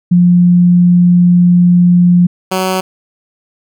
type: tone pair in turn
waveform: sine / 10% pulse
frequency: 176.5 / 187.19 Hz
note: F3 / F#3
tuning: +19 / +20 cents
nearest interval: minor second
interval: 101 cents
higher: second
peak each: -4 dBFS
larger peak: neither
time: 0.11-2.27 / 2.51-2.81 s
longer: first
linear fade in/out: 10 ms
effects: none